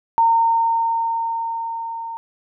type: tone with level ramp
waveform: sine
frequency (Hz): 916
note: A#5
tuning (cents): -31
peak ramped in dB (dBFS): -11 to -27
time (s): 0.18-2.17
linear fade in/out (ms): 0
effects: none